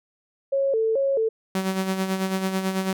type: tone with vibrato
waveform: sine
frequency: 493.9 Hz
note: B4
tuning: in tune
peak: -19 dBFS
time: 0.52-1.29 s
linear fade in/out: 10 ms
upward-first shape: square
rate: 2.3 Hz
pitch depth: 180 cents each way
type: tone with tremolo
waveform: sawtooth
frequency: 189.9 Hz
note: F#3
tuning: 45 cents sharp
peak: -17 dBFS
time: 1.55-2.93 s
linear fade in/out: 2 ms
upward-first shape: sine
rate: 9.1 Hz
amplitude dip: 55%
effects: none